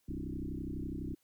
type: tone with frequency modulation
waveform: sine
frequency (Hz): 174.61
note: F3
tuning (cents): 0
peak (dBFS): -36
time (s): 0.08-1.15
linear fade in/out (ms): 10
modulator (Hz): 32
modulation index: 5
effects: white hiss -75 dBFS RMS until 1.23 s